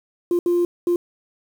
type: tone bursts at uneven times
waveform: sine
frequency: 349.2 Hz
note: F4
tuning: in tune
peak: -14 dBFS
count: 3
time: 0.31-0.39 / 0.46-0.65 / 0.87-0.96 s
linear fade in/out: 2 ms
effects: tanh soft clip ceiling -13 dBFS + 7-bit